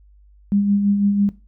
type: tone with tremolo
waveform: sine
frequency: 202 Hz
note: G#3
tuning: 48 cents flat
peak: -13 dBFS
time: 0.52-1.29 s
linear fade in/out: 0 ms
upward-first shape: sine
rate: 6 Hz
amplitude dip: 45%
effects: noise-tail reverb RT60 0.3 s tail -18 dB re dry + added 50 Hz sine -47 dBFS peak until 1.47 s